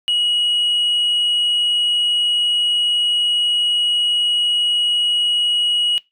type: tone with frequency modulation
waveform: sine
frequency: 2906 Hz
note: F#7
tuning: 32 cents flat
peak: -13 dBFS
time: 0.08-5.98 s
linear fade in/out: 0 ms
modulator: 62.4 Hz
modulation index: 0.21
effects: noise-tail reverb RT60 0.2 s tail -22 dB re dry + tanh soft clip ceiling -13 dBFS